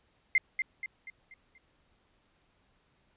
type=tone with echo; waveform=sine; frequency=2093 Hz; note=C7; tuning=in tune; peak=-20 dBFS; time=0.35-0.38 s; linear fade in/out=2 ms; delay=240 ms; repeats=5; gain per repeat=-7 dB; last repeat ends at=1.58 s; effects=pink hiss -70 dBFS RMS until 3.16 s + resampled to 8000 Hz